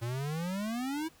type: exponential sweep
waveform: square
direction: up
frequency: 113.4 to 329.6 Hz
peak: -33 dBFS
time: 0.01-1.09 s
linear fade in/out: 20 ms
effects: pink hiss -61 dBFS RMS until 1.2 s